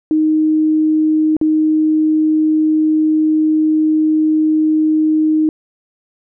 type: tone with dropouts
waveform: sine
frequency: 311.1 Hz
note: D#4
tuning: in tune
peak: -10 dBFS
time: 0.11-5.49 s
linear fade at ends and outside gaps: 1 ms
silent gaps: 1.367-1.413 s
effects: none

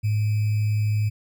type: tone with sample-and-hold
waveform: sine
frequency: 106.1 Hz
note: G#2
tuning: 38 cents sharp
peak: -19 dBFS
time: 0.03-1.1 s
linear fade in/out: 20 ms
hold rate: 2450 Hz
effects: none

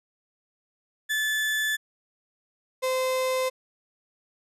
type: tone pair in turn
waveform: 35% pulse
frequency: 1738 / 516.7 Hz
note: A6 / C5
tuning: -22 / -22 cents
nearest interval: octave + major sixth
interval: 2100 cents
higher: first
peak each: -22 dBFS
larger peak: neither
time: 1.09-1.77 / 2.82-3.5 s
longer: neither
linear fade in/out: 20 ms
effects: resampled to 32000 Hz

